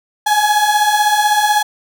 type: beating tone pair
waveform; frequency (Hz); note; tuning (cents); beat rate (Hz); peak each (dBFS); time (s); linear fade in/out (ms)
35% pulse; 829 / 845; G#5 / G#5; -3 / +30; 16; -15 / -11; 0.26-1.63; 10
effects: none